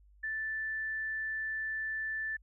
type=tone; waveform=sine; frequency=1760 Hz; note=A6; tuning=in tune; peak=-33 dBFS; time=0.23-2.37 s; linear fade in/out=10 ms; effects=added 50 Hz sine -58 dBFS peak until 2.42 s